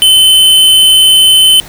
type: tone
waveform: square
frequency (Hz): 3053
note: G7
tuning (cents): -46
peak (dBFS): -3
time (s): 0.02-1.6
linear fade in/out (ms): 0
effects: pink hiss -31 dBFS RMS until 1.68 s